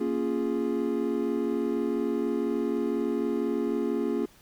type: chord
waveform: triangle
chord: Bb minor seventh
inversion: none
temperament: equal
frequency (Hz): 233.1 / 277.2 / 349.2 / 415.3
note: Bb3 / Db4 / F4 / Ab4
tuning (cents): 0 / 0 / 0 / 0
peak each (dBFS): -29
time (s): 0-4.26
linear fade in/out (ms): 10
effects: pink hiss -57 dBFS RMS until 4.41 s